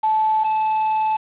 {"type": "tone pair in turn", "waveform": ["sine", "triangle"], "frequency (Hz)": [870, 870], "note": ["A5", "A5"], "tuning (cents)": [-20, -20], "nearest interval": "unison", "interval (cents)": 0, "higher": "neither", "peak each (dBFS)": -15, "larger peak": "neither", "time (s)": [[0.03, 0.44], [0.44, 1.17]], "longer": "second", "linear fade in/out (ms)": 10, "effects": ["resampled to 8000 Hz", "7-bit"]}